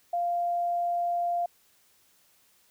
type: tone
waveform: sine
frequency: 696 Hz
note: F5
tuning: 6 cents flat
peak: -25 dBFS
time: 0.13-1.46 s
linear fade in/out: 5 ms
effects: white hiss -64 dBFS RMS until 2.7 s